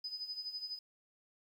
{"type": "tone with tremolo", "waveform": "sine", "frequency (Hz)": 5000, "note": "D#8", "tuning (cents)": 8, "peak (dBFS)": -37, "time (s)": [0.04, 0.79], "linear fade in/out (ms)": 5, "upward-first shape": "sine", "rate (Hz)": 12, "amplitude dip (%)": 70, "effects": ["11-bit"]}